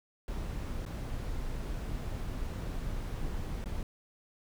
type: noise with dropouts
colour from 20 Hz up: brown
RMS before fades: -36 dBFS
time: 0.28-3.83 s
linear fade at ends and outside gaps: 1 ms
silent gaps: 0.852-0.862 / 3.642-3.658 s
effects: none